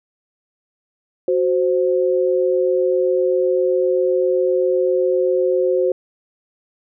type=tone pair together; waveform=sine; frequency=370 / 522.3 Hz; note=F#4 / C5; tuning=0 / -3 cents; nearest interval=tritone; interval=597 cents; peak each=-17 dBFS; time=1.28-5.92 s; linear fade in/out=2 ms; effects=none